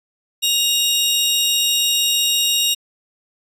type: tone pair together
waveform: sawtooth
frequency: 2819 / 3774 Hz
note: F7 / A#7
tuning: +16 / +21 cents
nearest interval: perfect fourth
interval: 505 cents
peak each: -15 dBFS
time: 0.42-2.75 s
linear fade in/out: 20 ms
effects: resampled to 32000 Hz